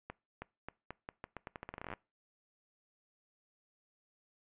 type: accelerating click train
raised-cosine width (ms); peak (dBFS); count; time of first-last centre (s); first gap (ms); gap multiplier
0.5; -27; 21; 0.1-1.937; 320; 0.83
effects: noise-tail reverb RT60 0.3 s tail -23 dB re dry + resampled to 8000 Hz